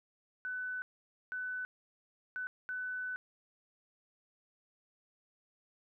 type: tone bursts at uneven times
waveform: sine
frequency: 1500 Hz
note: F#6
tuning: 23 cents sharp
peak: -36 dBFS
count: 4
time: 0.45-0.82 / 1.32-1.65 / 2.36-2.47 / 2.69-3.16 s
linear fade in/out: 0 ms
effects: none